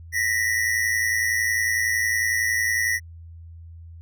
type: tone pair together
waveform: square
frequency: 1864.6 / 1975.5 Hz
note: A#6 / B6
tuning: 0 / 0 cents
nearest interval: minor second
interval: 100 cents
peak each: -24 dBFS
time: 0.12-3 s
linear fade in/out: 50 ms
effects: added 83 Hz sine -39 dBFS peak until 4.01 s